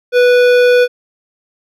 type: tone with hard clipping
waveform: triangle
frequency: 492.2 Hz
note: B4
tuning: 6 cents flat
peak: -8 dBFS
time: 0.12-0.88 s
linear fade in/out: 50 ms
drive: 18 dB
effects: none